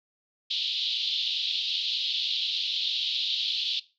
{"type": "band-pass noise", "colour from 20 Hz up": "white", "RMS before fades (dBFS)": -29, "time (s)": [0.5, 3.8], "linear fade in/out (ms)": 10, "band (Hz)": [3100, 4100], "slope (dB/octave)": 48, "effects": ["noise-tail reverb RT60 0.3 s tail -19 dB re dry"]}